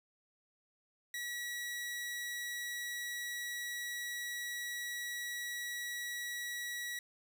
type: tone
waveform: sawtooth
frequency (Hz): 1930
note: B6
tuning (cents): -40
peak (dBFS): -35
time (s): 1.14-6.99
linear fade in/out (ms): 2
effects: none